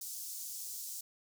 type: high-pass noise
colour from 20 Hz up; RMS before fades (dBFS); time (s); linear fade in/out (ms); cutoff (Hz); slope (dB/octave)
pink; -43; 0.01-1.01; 5; 5600; 24
effects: none